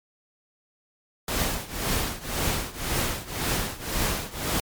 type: noise with tremolo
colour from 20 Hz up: pink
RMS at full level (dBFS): -24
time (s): 1.28-4.6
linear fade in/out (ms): 2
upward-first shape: triangle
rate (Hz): 1.9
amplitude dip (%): 90
effects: MP3 96 kbps

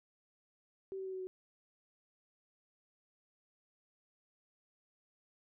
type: tone with pitch steps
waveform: sine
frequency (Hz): 385 / 381.7 / 378.4 / 375.1 / 371.9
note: G4 / G4 / F#4 / F#4 / F#4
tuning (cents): -31 / -46 / +39 / +24 / +9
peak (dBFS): -39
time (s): 0.92-1.27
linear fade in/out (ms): 0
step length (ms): 70
effects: none

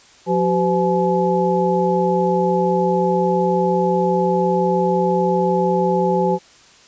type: tone cluster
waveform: sine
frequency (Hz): 178.7 / 382.3 / 508 / 852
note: F3 / G4 / B4 / G#5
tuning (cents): +40 / -43 / +49 / +44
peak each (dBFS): -20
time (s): 0.26-6.39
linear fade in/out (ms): 50
effects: white hiss -48 dBFS RMS until 6.87 s + resampled to 16000 Hz

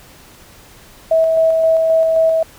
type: tone with tremolo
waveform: sine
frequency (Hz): 648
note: E5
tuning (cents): -30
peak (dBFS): -9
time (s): 1.11-2.43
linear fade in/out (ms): 5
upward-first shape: square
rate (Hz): 3.8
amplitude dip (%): 25
effects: pink hiss -43 dBFS RMS until 2.58 s

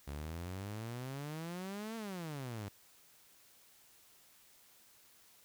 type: exponential two-way sweep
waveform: sawtooth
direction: up then down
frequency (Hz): 69.3 to 230.1 to 96.5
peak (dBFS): -37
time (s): 0.07-2.69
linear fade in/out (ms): 10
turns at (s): 1.96
effects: white hiss -64 dBFS RMS until 5.44 s

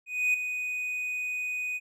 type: tone with ADSR envelope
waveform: triangle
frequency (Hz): 2489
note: D#7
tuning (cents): 0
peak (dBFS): -19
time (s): 0.06-1.8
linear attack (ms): 280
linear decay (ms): 5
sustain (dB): -9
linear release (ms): 38
effects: none

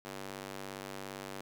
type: tone with high-pass filter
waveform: square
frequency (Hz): 48.7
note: G1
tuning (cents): -11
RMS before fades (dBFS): -44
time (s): 0.05-1.41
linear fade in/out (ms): 0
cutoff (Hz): 290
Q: 0.61
effects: none

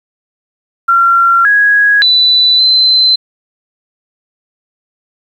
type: tone with pitch steps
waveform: sine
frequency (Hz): 1371 / 1660 / 3983 / 4065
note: F6 / G#6 / B7 / B7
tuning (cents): -32 / -1 / +14 / +49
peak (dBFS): -5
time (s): 0.88-3.16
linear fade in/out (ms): 10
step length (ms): 570
effects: 7-bit

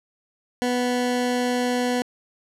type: tone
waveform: 20% pulse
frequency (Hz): 246.9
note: B3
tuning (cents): 0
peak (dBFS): -16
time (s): 0.62-2.02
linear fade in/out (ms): 0
effects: low-pass 10000 Hz 12 dB/octave

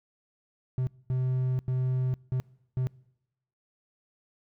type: tone bursts at uneven times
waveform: triangle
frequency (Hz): 128.4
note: C3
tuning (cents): -32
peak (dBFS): -23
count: 5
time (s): 0.78-0.87 / 1.1-1.59 / 1.68-2.14 / 2.32-2.4 / 2.77-2.87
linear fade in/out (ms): 0
effects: noise-tail reverb RT60 0.9 s tail -25 dB re dry

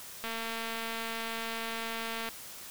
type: click train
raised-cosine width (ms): 0.3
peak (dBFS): -21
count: 466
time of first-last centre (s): 0.24-2.288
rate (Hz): 227
effects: white hiss -46 dBFS RMS until 2.7 s

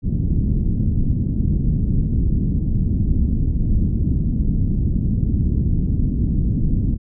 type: low-pass noise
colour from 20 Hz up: pink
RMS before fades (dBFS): -18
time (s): 0.02-6.98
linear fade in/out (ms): 50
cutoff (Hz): 240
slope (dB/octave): 24
effects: none

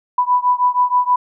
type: beating tone pair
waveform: sine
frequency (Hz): 987.8 / 994.1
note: B5 / B5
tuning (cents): 0 / +11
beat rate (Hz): 6.3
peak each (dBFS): -15 / -16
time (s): 0.18-1.16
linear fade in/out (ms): 5
effects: none

